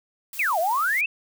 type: noise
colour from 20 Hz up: blue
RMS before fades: -37 dBFS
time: 0.33-1.01 s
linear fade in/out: 2 ms
type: exponential two-way sweep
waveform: sine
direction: down then up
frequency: 2725 to 622.3 to 2725 Hz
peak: -20 dBFS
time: 0.39-1.06 s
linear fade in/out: 5 ms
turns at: 0.59 s
effects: none